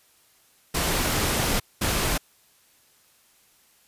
pink noise bursts at uneven times, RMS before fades -24 dBFS, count 2, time 0.74-1.6 / 1.81-2.18 s, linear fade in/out 10 ms, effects white hiss -60 dBFS RMS until 3.87 s + resampled to 32000 Hz

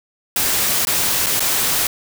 white noise with dropouts, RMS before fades -18 dBFS, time 0.36-1.87 s, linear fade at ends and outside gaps 2 ms, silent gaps 0.851-0.87 / 1.261-1.266 / 1.396-1.404 s, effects none

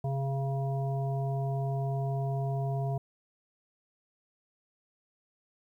harmonic tone with a mistuned harmonic, 137.1 Hz, C#3, 19 cents flat, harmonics 1 / 3 / 5 / 7, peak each -29 / -40 / -37 / -47 dBFS, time 0.04-2.98 s, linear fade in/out 5 ms, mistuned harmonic 1, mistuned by -32 cents, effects 11-bit

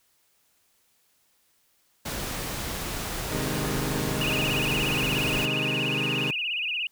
pink noise, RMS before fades -32 dBFS, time 2.05-5.46 s, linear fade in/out 10 ms
20% pulse chord, Ab major, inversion first, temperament equal, 130.81 / 155.56 / 207.7 Hz, C3 / Eb3 / Ab3, 0 / 0 / 0 cents, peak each -26 / -27 / -30 dBFS, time 3.31-6.31 s, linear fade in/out 5 ms
sine tone with vibrato, 2681 Hz, E7, 29 cents sharp, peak -26 dBFS, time 4.21-6.87 s, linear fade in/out 2 ms, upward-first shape sine, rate 17 Hz, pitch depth 160 cents each way
effects white hiss -67 dBFS RMS until 6.91 s

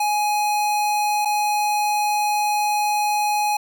square tone with dropouts, 836 Hz, G#5, 11 cents sharp, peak -19 dBFS, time 0-3.57 s, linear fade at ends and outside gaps 5 ms, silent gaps 1.25-1.255 s, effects none

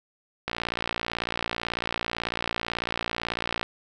click train, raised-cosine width 0.3 ms, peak -11 dBFS, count 184, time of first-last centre 0.48-3.63 s, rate 58.1 Hz, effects none

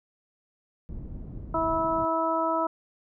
pink low-pass noise, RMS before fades -38 dBFS, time 0.89-2.05 s, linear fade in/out 0 ms, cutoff 220 Hz, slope 12 dB/octave
harmonic tone, 325.8 Hz, E4, 20 cents flat, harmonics 1 / 2 / 3 / 4, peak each -31 / -28 / -28 / -29 dBFS, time 1.54-2.67 s, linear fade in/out 5 ms
effects none

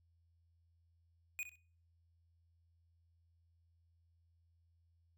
square tone with echo, 2471 Hz, D#7, 13 cents flat, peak -39 dBFS, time 1.39-1.43 s, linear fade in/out 0 ms, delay 63 ms, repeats 2, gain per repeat -12 dB, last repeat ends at 1.556 s, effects noise-tail reverb RT60 0.5 s tail -23 dB re dry + added 84 Hz sine -70 dBFS peak until 5.17 s

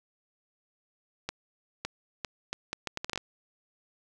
accelerating click train, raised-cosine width 0.2 ms, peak -15 dBFS, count 12, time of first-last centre 1.29-3.176 s, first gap 560 ms, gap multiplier 0.71, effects none

